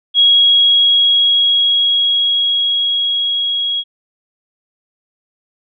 sine tone with level ramp, 3309 Hz, G#7, 7 cents flat, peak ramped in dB -6 to -15 dBFS, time 0.14-3.84 s, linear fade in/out 50 ms, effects none

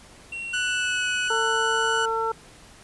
triangle tone with pitch glide, 2734 to 2536 Hz, F7 to D#7, -37 to +32 cents, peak -29 dBFS, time 0.32-1.28 s, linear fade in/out 5 ms, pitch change -131 cents, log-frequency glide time 0.56-1.08 s
30% pulse tone, 1480 Hz, F#6, in tune, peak -21 dBFS, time 0.53-2.06 s, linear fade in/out 10 ms
harmonic tone, 450.1 Hz, A4, 39 cents sharp, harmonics 1 / 2 / 3, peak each -27 / -27 / -27 dBFS, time 1.3-2.32 s, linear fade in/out 5 ms
effects pink hiss -49 dBFS RMS until 2.83 s + resampled to 24000 Hz

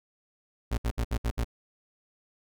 35% pulse tone bursts, 58.27 Hz, A#1, in tune, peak -24 dBFS, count 6, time 0.71-1.445 s, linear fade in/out 10 ms, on 70 ms, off 63 ms, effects none

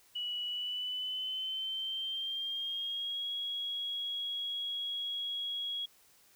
sine tone with pitch glide, 2937 to 3316 Hz, F#7 to G#7, -13 to -3 cents, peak -34 dBFS, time 0.15-5.86 s, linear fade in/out 10 ms, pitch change +210 cents, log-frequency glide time 0.46-3.29 s, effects white hiss -64 dBFS RMS until 6.35 s

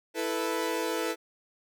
sawtooth chord, E suspended fourth, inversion none, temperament equal, 329.6 / 440 / 493.9 Hz, E4 / A4 / B4, 0 / 0 / 0 cents, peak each -29 dBFS, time 0.14-1.16 s, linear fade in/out 50 ms, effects none

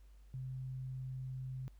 sine tone, 130 Hz, C3, 11 cents flat, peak -40 dBFS, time 0.34-1.68 s, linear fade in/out 0 ms, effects added 50 Hz sine -56 dBFS peak until 1.79 s + pink hiss -75 dBFS RMS until 1.79 s

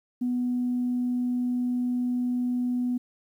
sine tone, 246.9 Hz, B3, in tune, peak -23 dBFS, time 0.21-2.98 s, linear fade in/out 10 ms, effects tanh soft clip ceiling -19 dBFS + 10-bit

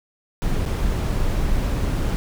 brown noise with dropouts, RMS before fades -21 dBFS, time 0.42-2.16 s, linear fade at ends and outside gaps 0 ms, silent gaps 0.653-0.66 s, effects none

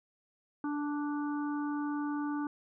harmonic tone with a mistuned harmonic, 292.6 Hz, D4, 6 cents flat, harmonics 1 / 3 / 4 / 5, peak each -32 / -42 / -44 / -46 dBFS, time 0.64-2.47 s, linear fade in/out 2 ms, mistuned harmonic 5, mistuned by +16 cents, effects none

